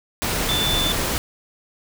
sine tone in noise, 3520 Hz, A7, in tune, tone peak -21 dBFS, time 0.49-0.92 s, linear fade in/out 0 ms, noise pink, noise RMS -23 dBFS, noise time 0.22-1.18 s, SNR -1 dB, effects none

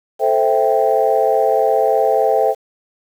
sine chord, A minor seventh, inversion none, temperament equal, 440 / 523.3 / 659.3 / 784 Hz, A4 / C5 / E5 / G5, 0 / 0 / 0 / 0 cents, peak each -17 dBFS, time 0.19-2.55 s, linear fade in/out 50 ms, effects tanh soft clip ceiling -2 dBFS + 7-bit

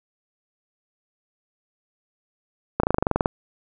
slowing click train, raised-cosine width 1 ms, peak -5 dBFS, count 12, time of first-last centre 2.8-3.259 s, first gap 34 ms, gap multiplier 1.04, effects none

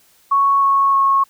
sine tone with pitch steps, 1108.7 / 1101.7 / 1094.7 Hz, C#6 / C#6 / C#6, 0 / -11 / -22 cents, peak -11 dBFS, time 0.31-1.24 s, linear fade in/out 10 ms, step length 310 ms, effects white hiss -54 dBFS RMS until 1.29 s

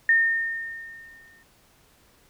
sine tone with exponential decay, 1825 Hz, A#6, 37 cents flat, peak -14 dBFS, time 0.09-1.43 s, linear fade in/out 2 ms, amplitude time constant 290 ms, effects pink hiss -59 dBFS RMS until 2.29 s

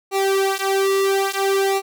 sawtooth tone with flanger, 390 Hz, G4, 9 cents flat, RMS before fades -19 dBFS, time 0.11-1.82 s, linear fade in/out 50 ms, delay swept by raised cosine 0.6 to 3.9 ms, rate 0.59 Hz, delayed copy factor -1, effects none

